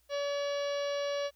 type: harmonic tone with a mistuned harmonic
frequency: 570 Hz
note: C#5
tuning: 48 cents sharp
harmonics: 1 / 2 / 3 / 4 / 5 / 6 / 7 / 8 / 9 / 10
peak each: -31 / -43 / -45 / -48 / -46 / -48 / -48 / -52 / -56 / -51 dBFS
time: 0.09-1.31 s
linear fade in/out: 50 ms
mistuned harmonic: 6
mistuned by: -20 cents
effects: added 60 Hz sine -70 dBFS peak until 1.35 s + white hiss -71 dBFS RMS until 1.35 s